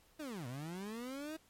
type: linear two-way sweep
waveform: 30% pulse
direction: down then up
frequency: 322.5 to 116.5 to 322.5 Hz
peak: -39 dBFS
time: 0.19-1.37 s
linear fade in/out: 10 ms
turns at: 0.47 s
effects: pink hiss -68 dBFS RMS until 1.49 s + MP3 64 kbps